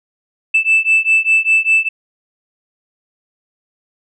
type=beating tone pair; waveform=sine; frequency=2637 / 2642 Hz; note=E7 / E7; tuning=0 / +3 cents; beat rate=5 Hz; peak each=-12 dBFS; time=0.54-1.89 s; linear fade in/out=10 ms; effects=tanh soft clip ceiling -5 dBFS